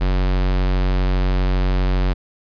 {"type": "tone", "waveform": "square", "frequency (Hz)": 46.25, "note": "F#1", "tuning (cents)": 0, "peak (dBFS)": -16, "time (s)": [0, 2.14], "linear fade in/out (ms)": 20, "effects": ["resampled to 11025 Hz"]}